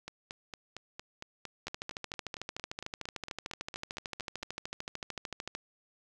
two click trains, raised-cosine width 0.2 ms, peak -24 / -20 dBFS, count 20 / 53, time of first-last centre 0.08-4.428 / 1.67-5.551 s, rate 4.37 / 13.4 Hz, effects none

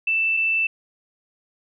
sine tone pair in turn, 2655 / 2655 Hz, E7 / E7, +12 / +12 cents, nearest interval unison, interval 0 cents, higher neither, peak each -18 dBFS, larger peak neither, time 0.07-0.37 / 0.37-0.67 s, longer neither, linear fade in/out 5 ms, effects none

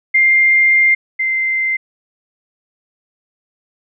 sine tone pair in turn, 2105 / 2081 Hz, C7 / C7, +10 / -10 cents, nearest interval unison, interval 20 cents, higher first, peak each -8 / -14 dBFS, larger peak first, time 0.14-0.95 / 1.19-1.77 s, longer first, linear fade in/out 10 ms, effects none

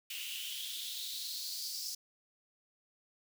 white noise with high-pass filter sweep, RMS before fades -41 dBFS, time 0.1-1.95 s, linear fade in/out 5 ms, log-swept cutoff 2700 to 5200 Hz, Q 5.9, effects none

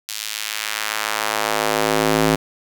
square tone with high-pass filter sweep, 53.6 Hz, A1, 45 cents flat, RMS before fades -21 dBFS, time 0.08-2.36 s, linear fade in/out 10 ms, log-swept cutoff 4100 to 220 Hz, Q 0.89, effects 7-bit

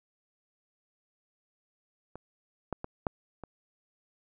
clicks, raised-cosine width 1 ms, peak -28 / -18 / -22 / -14 / -27 dBFS, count 5, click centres 2.156 / 2.727 / 2.844 / 3.068 / 3.437 s, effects none

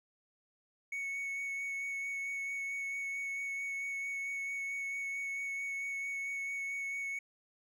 triangle tone with vibrato, 2217 Hz, C#7, in tune, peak -34 dBFS, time 0.92-7.19 s, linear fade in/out 5 ms, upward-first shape sine, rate 4.5 Hz, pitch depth 11 cents each way, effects none

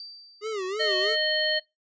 sine tone with exponential decay, 4657 Hz, D8, 15 cents flat, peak -36 dBFS, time 0-0.97 s, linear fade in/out 1 ms, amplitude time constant 210 ms
square tone with vibrato, 404.6 Hz, G#4, 45 cents flat, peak -29 dBFS, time 0.41-1.17 s, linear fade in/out 50 ms, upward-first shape sine, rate 3.1 Hz, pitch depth 160 cents each way
harmonic tone, 617 Hz, D#5, 15 cents flat, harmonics 1 / 3 / 5 / 7, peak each -28 / -28 / -28 / -28 dBFS, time 0.79-1.6 s, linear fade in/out 20 ms
effects noise-tail reverb RT60 0.2 s tail -22 dB re dry + resampled to 16000 Hz

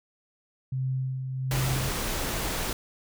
sine tone with tremolo, 130.81 Hz, C3, in tune, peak -25 dBFS, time 0.72-1.89 s, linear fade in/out 5 ms, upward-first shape sine, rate 1.4 Hz, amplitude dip 45%
pink noise, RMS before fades -30 dBFS, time 1.51-2.73 s, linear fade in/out 2 ms
effects none

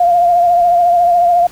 sine tone with vibrato, 698.5 Hz, F5, in tune, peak -7 dBFS, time 0-1.47 s, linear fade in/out 5 ms, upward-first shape triangle, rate 14 Hz, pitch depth 46 cents each way, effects pink hiss -39 dBFS RMS until 1.51 s

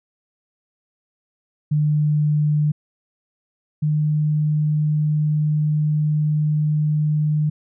sine tone pair in turn, 150.1 / 151.58 Hz, D3 / D#3, +38 / -45 cents, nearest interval unison, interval 17 cents, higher second, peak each -15 / -16 dBFS, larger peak first, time 1.71-2.72 / 3.82-7.5 s, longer second, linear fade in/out 10 ms, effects none

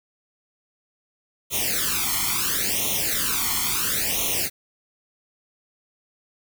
white noise with flanger, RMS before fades -24 dBFS, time 1.5-4.5 s, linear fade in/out 50 ms, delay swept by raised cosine 0.31 to 0.94 ms, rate 0.73 Hz, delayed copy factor +0.95, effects none

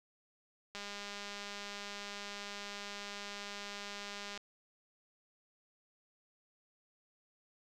click train, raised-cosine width 0.2 ms, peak -27 dBFS, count 737, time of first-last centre 0.75-4.376 s, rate 203 Hz, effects none

